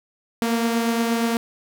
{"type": "beating tone pair", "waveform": "sawtooth", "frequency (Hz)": [230.5, 239], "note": ["A#3", "A#3"], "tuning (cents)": [-19, 43], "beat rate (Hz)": 8.5, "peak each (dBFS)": [-16, -25], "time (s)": [0.42, 1.37], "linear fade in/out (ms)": 0, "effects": []}